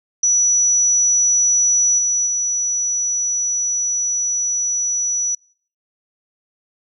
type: tone with level steps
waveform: sine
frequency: 5900 Hz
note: F#8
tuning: 6 cents flat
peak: -12 / -15 / -17 dBFS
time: 0.23-5.35 s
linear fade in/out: 5 ms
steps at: 1.98 / 2.26 s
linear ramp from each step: 10 ms
effects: noise-tail reverb RT60 0.5 s tail -24 dB re dry